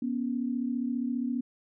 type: tone pair together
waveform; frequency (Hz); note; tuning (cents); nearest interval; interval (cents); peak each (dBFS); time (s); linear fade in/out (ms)
sine; 242.3 / 277.2; B3 / C#4; -33 / 0; major second; 233; -29 / -33; 0.02-1.41; 5
effects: none